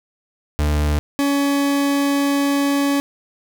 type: tone pair in turn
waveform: 40% pulse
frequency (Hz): 74.4 / 281.5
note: D2 / C#4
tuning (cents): +23 / +27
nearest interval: octave + major seventh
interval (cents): 2304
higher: second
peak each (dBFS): -15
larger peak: neither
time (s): 0.59-0.99 / 1.19-3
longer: second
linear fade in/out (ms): 0
effects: none